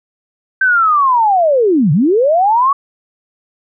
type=linear two-way sweep; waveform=sine; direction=down then up; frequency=1568 to 132.8 to 1139 Hz; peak=-8 dBFS; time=0.61-2.73 s; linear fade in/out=5 ms; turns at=1.92 s; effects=none